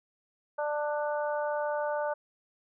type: harmonic tone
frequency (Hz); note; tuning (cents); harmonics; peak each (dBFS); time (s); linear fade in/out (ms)
296.3; D4; +15; 2 / 3 / 4 / 5; -30 / -34 / -41 / -39; 0.58-2.14; 10
effects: none